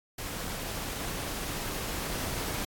pink noise with level ramp, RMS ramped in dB -37 to -34 dBFS, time 0.18-2.65 s, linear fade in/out 5 ms, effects AAC 64 kbps

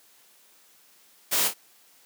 white noise with echo, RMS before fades -24 dBFS, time 1.31-1.49 s, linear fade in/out 20 ms, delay 26 ms, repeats 2, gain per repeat -7 dB, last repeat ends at 1.542 s, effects white hiss -58 dBFS RMS until 2.05 s + high-pass 200 Hz 12 dB/octave

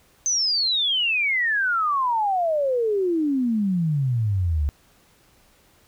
sine exponential sweep, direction down, 6272 to 69.3 Hz, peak -19 dBFS, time 0.26-4.69 s, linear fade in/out 0 ms, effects pink hiss -58 dBFS RMS until 5.87 s

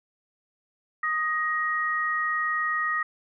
sine tone pair together, 1244.5 / 1883.6 Hz, D#6 / A#6, 0 / +18 cents, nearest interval perfect fifth, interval 718 cents, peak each -27 / -26 dBFS, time 1.03-3.03 s, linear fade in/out 5 ms, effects none

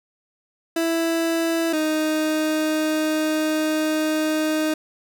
30% pulse tone pair in turn, 330.4 / 310.5 Hz, E4 / D#4, +4 / -3 cents, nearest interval minor second, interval 107 cents, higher first, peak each -17 dBFS, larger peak neither, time 0.76-1.73 / 1.73-4.74 s, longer second, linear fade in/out 5 ms, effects none

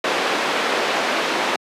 pink band-pass noise, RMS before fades -21 dBFS, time 0.04-1.56 s, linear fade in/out 2 ms, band 370 to 3400 Hz, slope 12 dB/octave, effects high-pass 200 Hz 12 dB/octave + resampled to 32000 Hz

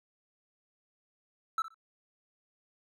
triangle tone with echo, 1321 Hz, E6, 3 cents sharp, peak -25 dBFS, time 1.58-1.62 s, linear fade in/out 2 ms, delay 62 ms, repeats 2, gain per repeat -15 dB, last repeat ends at 1.744 s, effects none

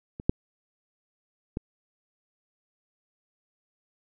clicks, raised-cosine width 3 ms, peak -24 / -7 / -17 dBFS, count 3, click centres 0.199 / 0.295 / 1.571 s, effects none

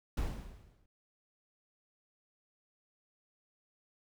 brown noise with exponential decay, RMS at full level -31 dBFS, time 0.17-0.86 s, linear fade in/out 5 ms, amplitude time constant 150 ms, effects none

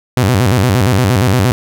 sawtooth tone with vibrato, 110 Hz, A2, in tune, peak -5 dBFS, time 0.17-1.52 s, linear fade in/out 0 ms, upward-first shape square, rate 8.6 Hz, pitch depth 240 cents each way, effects none

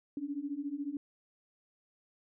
sine beating tone pair, 277.2 / 291.2 Hz, C#4 / D4, 0 / -15 cents, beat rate 14 Hz, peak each -39 / -37 dBFS, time 0.17-0.97 s, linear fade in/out 2 ms, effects none

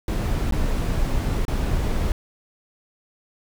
brown noise with dropouts, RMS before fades -22 dBFS, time 0.08-2.12 s, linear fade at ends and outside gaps 1 ms, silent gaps 0.51-0.523 / 1.452-1.481 s, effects none

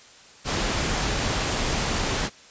pink noise, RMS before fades -25 dBFS, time 0.44-2.3 s, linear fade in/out 50 ms, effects white hiss -49 dBFS RMS until 2.5 s + resampled to 16000 Hz

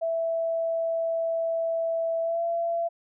sine tone with pitch glide, 660 to 676.2 Hz, E5 to E5, +2 to +44 cents, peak -24 dBFS, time 0.01-2.89 s, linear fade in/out 20 ms, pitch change +42 cents, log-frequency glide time 2.22-2.42 s, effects none

